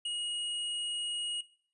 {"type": "tone with tanh clipping", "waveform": "sine", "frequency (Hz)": 2885, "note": "F#7", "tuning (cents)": -44, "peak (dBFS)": -34, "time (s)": [0.05, 1.41], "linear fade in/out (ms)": 5, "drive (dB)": 13, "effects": ["noise-tail reverb RT60 0.5 s tail -17 dB re dry", "resampled to 24000 Hz"]}